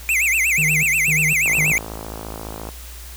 square tone with vibrato, 2352 Hz, D7, 2 cents sharp, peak -16 dBFS, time 0.09-1.78 s, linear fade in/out 0 ms, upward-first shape sine, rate 8.3 Hz, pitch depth 250 cents each way
triangle tone with tremolo, 154.2 Hz, D#3, 15 cents flat, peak -20 dBFS, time 0.58-1.72 s, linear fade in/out 2 ms, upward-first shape square, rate 2 Hz, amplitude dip 80%
click train, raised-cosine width 1 ms, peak -17 dBFS, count 68, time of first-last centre 1.46-2.689 s, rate 54.5 Hz
effects added 60 Hz sine -35 dBFS peak until 3.16 s + white hiss -40 dBFS RMS until 3.16 s

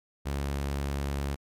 sawtooth tone, 70 Hz, C#2, 18 cents sharp, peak -25 dBFS, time 0.25-1.36 s, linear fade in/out 20 ms, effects MP3 96 kbps

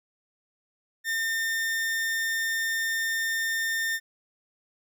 40% pulse tone, 1810 Hz, A6, 48 cents sharp, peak -25 dBFS, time 1.04-4 s, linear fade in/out 50 ms, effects none

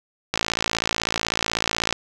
click train, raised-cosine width 0.2 ms, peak -3 dBFS, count 90, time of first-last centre 0.34-1.926 s, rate 56.1 Hz, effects none

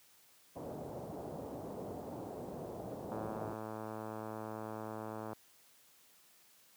white low-pass noise, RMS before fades -44 dBFS, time 0.55-3.55 s, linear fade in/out 20 ms, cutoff 690 Hz, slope 24 dB/octave
click train, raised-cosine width 1 ms, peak -29 dBFS, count 242, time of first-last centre 3.12-5.331 s, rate 109 Hz
effects white hiss -65 dBFS RMS until 6.76 s + high-pass 100 Hz 12 dB/octave

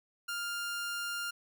sawtooth tone, 1400 Hz, F6, 4 cents sharp, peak -31 dBFS, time 0.28-1.31 s, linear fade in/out 10 ms, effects none

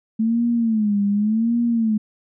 sine tone with vibrato, 218.5 Hz, A3, 12 cents flat, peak -16 dBFS, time 0.19-1.98 s, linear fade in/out 10 ms, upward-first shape sine, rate 0.88 Hz, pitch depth 140 cents each way, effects none

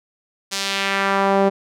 sawtooth tone with band-pass filter sweep, 196.3 Hz, G3, 3 cents sharp, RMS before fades -19 dBFS, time 0.51-1.5 s, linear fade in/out 20 ms, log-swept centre 5800 to 510 Hz, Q 1.2, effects none

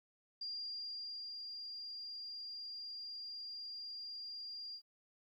sine tone with ADSR envelope, 4792 Hz, D8, 34 cents sharp, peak -40 dBFS, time 0.41-4.82 s, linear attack 7 ms, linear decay 920 ms, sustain -4 dB, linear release 74 ms, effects 13-bit

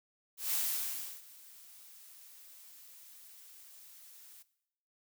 blue noise with ADSR envelope, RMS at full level -32 dBFS, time 0.37-4.43 s, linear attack 160 ms, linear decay 680 ms, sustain -23 dB, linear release 12 ms, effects noise-tail reverb RT60 0.8 s tail -18 dB re dry

